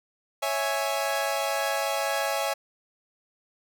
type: chord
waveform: sawtooth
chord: C# minor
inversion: none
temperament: equal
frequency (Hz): 554.4 / 659.3 / 830.6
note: C#5 / E5 / G#5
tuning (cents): 0 / 0 / 0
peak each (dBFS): -26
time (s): 0.42-2.54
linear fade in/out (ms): 10
effects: none